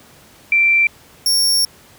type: tone pair in turn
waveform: sine / sawtooth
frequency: 2349 / 5500 Hz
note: D7 / F8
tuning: 0 / -27 cents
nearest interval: octave + minor third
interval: 1473 cents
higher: second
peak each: -10 dBFS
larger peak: neither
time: 0.52-0.87 / 1.26-1.65 s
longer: second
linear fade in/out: 2 ms
effects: pink hiss -46 dBFS RMS until 1.98 s + high-pass 60 Hz 12 dB/octave